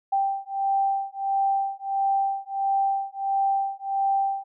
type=beating tone pair; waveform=sine; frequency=784 / 785.5 Hz; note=G5 / G5; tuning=0 / +3 cents; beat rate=1.5 Hz; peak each=-25 dBFS; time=0.12-4.44 s; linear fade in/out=10 ms; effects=none